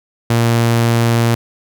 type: tone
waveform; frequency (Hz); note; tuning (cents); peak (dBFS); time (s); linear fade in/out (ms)
sawtooth; 116.7; A#2; +2; -7; 0.3-1.35; 5
effects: none